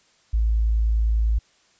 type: tone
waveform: sine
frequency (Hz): 55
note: A1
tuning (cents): 0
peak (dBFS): -17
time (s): 0.33-1.39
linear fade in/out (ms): 10
effects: white hiss -60 dBFS RMS until 1.79 s + resampled to 16000 Hz